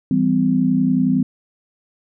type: chord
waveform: sine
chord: C major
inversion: first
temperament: equal with one note detuned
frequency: 164.81 / 196 / 255.5 Hz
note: E3 / G3 / C4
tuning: 0 / 0 / -41 cents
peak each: -21 / -19 / -16 dBFS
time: 0.11-1.23 s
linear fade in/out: 2 ms
effects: none